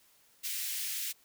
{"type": "high-pass noise", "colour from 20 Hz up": "white", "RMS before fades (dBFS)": -36, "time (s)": [0.43, 1.13], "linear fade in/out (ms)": 20, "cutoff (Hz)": 2000, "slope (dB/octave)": 24, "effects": ["white hiss -65 dBFS RMS until 1.24 s"]}